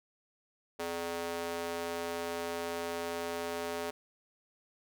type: tone with high-pass filter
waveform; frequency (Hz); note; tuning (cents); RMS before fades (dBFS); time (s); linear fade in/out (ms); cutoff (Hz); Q
square; 84.8; E2; +50; -37; 0.79-3.91; 10; 450; 1.5
effects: none